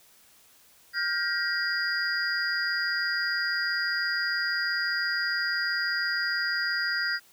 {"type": "tone cluster", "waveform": "sine", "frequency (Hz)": [1412, 1578, 1901, 4853], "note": ["F6", "G6", "A#6", "D#8"], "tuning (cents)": [19, 11, 33, -44], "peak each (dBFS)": -31, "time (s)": [0.93, 7.2], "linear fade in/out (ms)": 50, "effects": ["white hiss -58 dBFS RMS until 7.32 s"]}